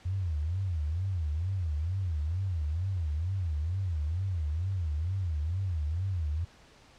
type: tone with vibrato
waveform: sine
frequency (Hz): 85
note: F2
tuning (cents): -46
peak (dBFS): -28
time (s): 0.05-6.45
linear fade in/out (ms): 10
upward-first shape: sine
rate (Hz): 2.2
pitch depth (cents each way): 240
effects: pink hiss -57 dBFS RMS until 6.98 s + low-pass 6000 Hz 12 dB/octave